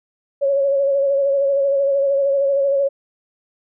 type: tone with vibrato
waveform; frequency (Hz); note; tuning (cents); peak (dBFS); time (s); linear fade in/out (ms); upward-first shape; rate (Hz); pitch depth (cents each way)
sine; 554.4; C#5; 0; -14; 0.41-2.89; 20; sine; 13; 34
effects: none